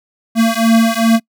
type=beating tone pair; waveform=square; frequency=225.8 / 228.3 Hz; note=A3 / A#3; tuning=+45 / -36 cents; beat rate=2.5 Hz; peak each=-13 dBFS; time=0.35-1.2 s; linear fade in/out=50 ms; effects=noise-tail reverb RT60 0.1 s tail -26 dB re dry